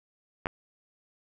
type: clicks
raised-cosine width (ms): 0.5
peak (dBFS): -13 / -19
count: 2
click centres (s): 0.458 / 0.469
effects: none